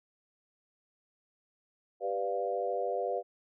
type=chord; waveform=sine; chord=G dominant seventh; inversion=none; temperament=equal; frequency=392 / 493.9 / 587.3 / 698.5 Hz; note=G4 / B4 / D5 / F5; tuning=0 / 0 / 0 / 0 cents; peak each=-37 / -34 / -36 / -35 dBFS; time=2-3.23 s; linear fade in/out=50 ms; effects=none